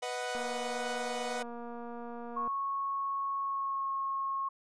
sawtooth chord, B major, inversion none, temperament equal, 493.9 / 622.3 / 740 Hz, B4 / D#5 / F#5, 0 / 0 / 0 cents, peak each -34 / -38 / -34 dBFS, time 0.02-1.43 s, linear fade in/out 10 ms
click train, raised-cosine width 1 ms, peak -31 dBFS, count 505, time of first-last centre 0.35-2.477 s, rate 237 Hz
sine tone with pitch glide, 1101 to 1087.7 Hz, C#6 to C#6, -12 to -33 cents, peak -31 dBFS, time 2.36-4.49 s, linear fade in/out 10 ms, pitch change -21 cents, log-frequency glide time 3.4-3.9 s
effects resampled to 22050 Hz

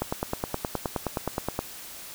click train, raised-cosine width 1 ms, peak -12 dBFS, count 16, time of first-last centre 0.02-1.591 s, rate 9.55 Hz, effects white hiss -42 dBFS RMS until 2.14 s

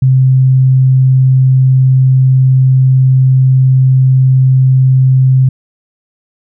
sine tone, 130.81 Hz, C3, in tune, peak -4 dBFS, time 0.02-5.49 s, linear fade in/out 5 ms, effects none

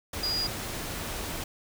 sine tone in noise, 4874 Hz, D#8, 37 cents flat, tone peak -27 dBFS, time 0.23-0.47 s, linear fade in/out 5 ms, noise pink, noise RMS -35 dBFS, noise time 0.13-1.44 s, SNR +5 dB, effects none

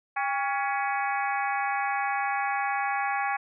harmonic tone with a mistuned harmonic, 280.1 Hz, C#4, 18 cents sharp, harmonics 3 / 4 / 5 / 6 / 7 / 8 / 9, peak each -28 / -33 / -37 / -33 / -38 / -36 / -41 dBFS, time 0.16-3.37 s, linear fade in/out 10 ms, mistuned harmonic 3, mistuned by -73 cents, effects none

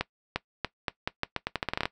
accelerating click train, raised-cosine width 0.3 ms, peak -11 dBFS, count 16, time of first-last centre 0.01-1.855 s, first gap 350 ms, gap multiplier 0.82, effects noise-tail reverb RT60 0.1 s tail -19 dB re dry

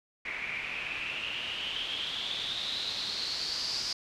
white noise with low-pass filter sweep, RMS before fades -35 dBFS, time 0.25-3.93 s, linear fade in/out 5 ms, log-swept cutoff 2200 to 5000 Hz, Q 8, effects none

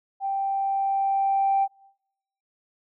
sine tone with level ramp, 784 Hz, G5, in tune, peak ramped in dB -24 to -17 dBFS, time 0.2-1.68 s, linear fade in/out 50 ms, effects noise-tail reverb RT60 0.8 s tail -24 dB re dry + tanh soft clip ceiling -14 dBFS

